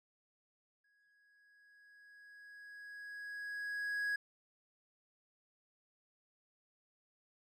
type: tone with exponential growth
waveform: triangle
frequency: 1661.2 Hz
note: G#6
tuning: in tune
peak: -31 dBFS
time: 0.84-4.16 s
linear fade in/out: 5 ms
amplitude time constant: 720 ms
effects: none